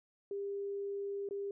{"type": "tone with dropouts", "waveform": "sine", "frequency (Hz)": 400, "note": "G4", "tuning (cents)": 35, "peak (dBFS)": -36, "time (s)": [0.31, 1.51], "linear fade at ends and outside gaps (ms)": 2, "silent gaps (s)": [1.289, 1.309], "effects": []}